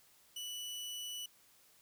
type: tone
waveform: sawtooth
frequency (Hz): 2960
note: F#7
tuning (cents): 0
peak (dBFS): -38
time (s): 0.36-1.26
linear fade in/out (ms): 5
effects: white hiss -66 dBFS RMS until 1.81 s